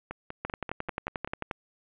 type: two click trains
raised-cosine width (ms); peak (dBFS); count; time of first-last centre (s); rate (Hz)
0.5; -16 / -21; 13 / 7; 0.45-1.512 / 0.11-1.275; 11.3 / 5.15
effects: resampled to 8000 Hz + 7-bit